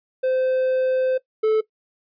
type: tone pair in turn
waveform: triangle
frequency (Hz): 517 / 435.8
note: C5 / A4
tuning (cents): -21 / -17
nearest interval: minor third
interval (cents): 296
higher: first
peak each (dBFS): -16 / -13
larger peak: second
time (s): 0.23-1.18 / 1.43-1.61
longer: first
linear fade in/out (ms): 10
effects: noise-tail reverb RT60 0.1 s tail -19 dB re dry + resampled to 11025 Hz